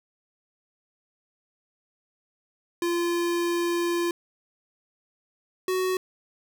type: tone pair in turn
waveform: square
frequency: 344.6 / 371.6 Hz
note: F4 / F#4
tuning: -23 / +7 cents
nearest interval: minor second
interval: 130 cents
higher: second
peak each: -24 dBFS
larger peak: neither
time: 2.82-4.11 / 5.68-5.97 s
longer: first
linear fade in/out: 2 ms
effects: none